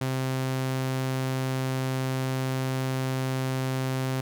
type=tone; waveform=sawtooth; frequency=131.1 Hz; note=C3; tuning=4 cents sharp; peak=-22 dBFS; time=0.01-4.21 s; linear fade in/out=5 ms; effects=none